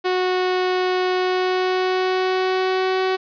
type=tone with pitch glide; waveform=sawtooth; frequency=367.3 to 375.7 Hz; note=F#4 to F#4; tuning=-13 to +26 cents; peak=-14 dBFS; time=0.04-3.17 s; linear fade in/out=20 ms; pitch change=+39 cents; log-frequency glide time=1.15-3.01 s; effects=resampled to 11025 Hz + 9-bit